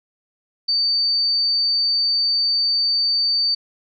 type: tone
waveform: sine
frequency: 4590 Hz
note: D8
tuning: 40 cents flat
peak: -16 dBFS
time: 0.68-3.55 s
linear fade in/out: 10 ms
effects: none